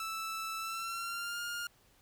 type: tone with pitch glide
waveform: sawtooth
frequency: 1318.5 to 1413.1 Hz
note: E6 to F6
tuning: 0 to +20 cents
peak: -33 dBFS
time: 0-1.67 s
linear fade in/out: 2 ms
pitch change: +120 cents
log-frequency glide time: 0.58-1.41 s
effects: pink hiss -66 dBFS RMS until 2.01 s